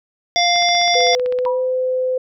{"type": "harmonic tone", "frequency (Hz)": 698.5, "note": "F5", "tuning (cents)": 0, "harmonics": [1, 3, 5, 7, 8], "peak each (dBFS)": [-16, -20, -19, -24, -21], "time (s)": [0.36, 1.15], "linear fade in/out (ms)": 0}
{"type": "click train", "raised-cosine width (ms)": 0.3, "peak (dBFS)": -17, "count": 15, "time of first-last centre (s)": [0.56, 1.452], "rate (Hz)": 15.7}
{"type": "tone with pitch glide", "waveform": "sine", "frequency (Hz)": [500, 511.7], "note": ["B4", "C5"], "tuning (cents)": [21, -39], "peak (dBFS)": -16, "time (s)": [0.95, 2.18], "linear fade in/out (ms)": 5, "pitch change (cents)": 40, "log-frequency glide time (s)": [1.36, 1.6]}
{"type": "tone with exponential decay", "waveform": "sine", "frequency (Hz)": 973, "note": "B5", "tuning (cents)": -26, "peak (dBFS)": -17, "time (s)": [1.46, 1.74], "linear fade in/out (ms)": 2, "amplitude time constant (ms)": 59}
{"effects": []}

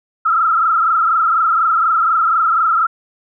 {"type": "tone with frequency modulation", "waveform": "sine", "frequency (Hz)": 1318.5, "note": "E6", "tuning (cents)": 0, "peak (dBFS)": -11, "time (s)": [0.25, 2.87], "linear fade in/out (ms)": 10, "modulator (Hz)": 24.1, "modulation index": 2.7, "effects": []}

